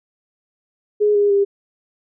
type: tone with pitch steps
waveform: sine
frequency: 417.5 / 408.7 / 400 Hz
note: G#4 / G#4 / G4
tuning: +9 / -28 / +35 cents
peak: -12 dBFS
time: 1-1.45 s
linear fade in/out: 20 ms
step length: 150 ms
effects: none